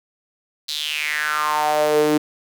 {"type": "tone with high-pass filter sweep", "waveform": "sawtooth", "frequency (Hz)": 151.4, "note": "D#3", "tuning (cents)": -47, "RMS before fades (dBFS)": -20, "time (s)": [0.68, 2.18], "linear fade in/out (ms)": 10, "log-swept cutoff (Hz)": [4200, 320], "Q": 5.5, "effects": []}